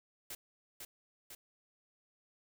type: noise with echo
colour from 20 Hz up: white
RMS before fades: -44 dBFS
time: 0.3-0.35 s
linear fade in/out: 5 ms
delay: 500 ms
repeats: 2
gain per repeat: -3 dB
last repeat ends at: 1.35 s
effects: none